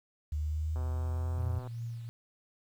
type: linear sweep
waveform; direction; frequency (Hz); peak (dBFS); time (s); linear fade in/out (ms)
sine; up; 74.7 to 87.5; -30; 0.32-1.59; 5
type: click train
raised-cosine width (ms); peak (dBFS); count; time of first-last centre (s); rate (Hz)
1; -33; 117; 0.76-1.673; 127
type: tone with tremolo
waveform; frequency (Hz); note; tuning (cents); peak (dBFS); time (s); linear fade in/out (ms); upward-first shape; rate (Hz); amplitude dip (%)
sine; 116.54; A#2; 0; -34; 1.38-2.09; 0; triangle; 2.7; 50
effects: 10-bit